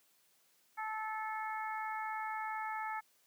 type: harmonic tone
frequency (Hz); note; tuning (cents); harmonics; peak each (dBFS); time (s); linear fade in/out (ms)
435.7; A4; -17; 2 / 3 / 4 / 5; -39 / -43 / -45 / -47; 0.77-3.01; 20
effects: white hiss -71 dBFS RMS until 3.26 s + high-pass 150 Hz 12 dB/octave